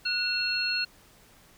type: tone cluster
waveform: sine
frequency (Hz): 1463 / 2707 / 4294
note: F#6 / E7 / C8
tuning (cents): -20 / +45 / +44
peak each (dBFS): -32 / -31 / -28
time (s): 0.05-0.85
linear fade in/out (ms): 10
effects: pink hiss -57 dBFS RMS until 1.57 s